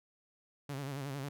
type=tone with vibrato; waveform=sawtooth; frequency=138.59 Hz; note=C#3; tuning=in tune; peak=-34 dBFS; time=0.69-1.29 s; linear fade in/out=5 ms; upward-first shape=sine; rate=11 Hz; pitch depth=82 cents each way; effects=none